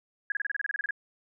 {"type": "tone bursts", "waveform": "sine", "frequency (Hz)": 1661.2, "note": "G#6", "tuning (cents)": 0, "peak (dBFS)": -26, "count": 13, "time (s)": [0.3, 0.908], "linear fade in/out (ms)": 2, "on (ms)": 20, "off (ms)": 29, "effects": []}